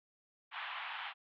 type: band-pass noise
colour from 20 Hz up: pink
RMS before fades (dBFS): -43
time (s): 0.51-1.14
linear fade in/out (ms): 50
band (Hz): 800 to 3400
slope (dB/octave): 48
effects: none